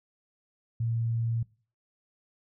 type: tone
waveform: sine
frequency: 115.3 Hz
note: A#2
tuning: 19 cents flat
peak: -26 dBFS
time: 0.8-1.43 s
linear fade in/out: 5 ms
effects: noise-tail reverb RT60 0.4 s tail -22 dB re dry